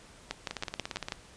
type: two click trains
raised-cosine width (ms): 0.2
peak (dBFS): -15 / -17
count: 6 / 11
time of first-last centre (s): 0.31-1.122 / 0.51-1.085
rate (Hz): 6.16 / 17.4
effects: pink hiss -54 dBFS RMS until 1.36 s + resampled to 22050 Hz